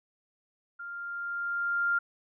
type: tone with level ramp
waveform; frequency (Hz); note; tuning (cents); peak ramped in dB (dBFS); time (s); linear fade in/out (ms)
sine; 1396.9; F6; 0; -38 to -23; 0.79-1.99; 10
effects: none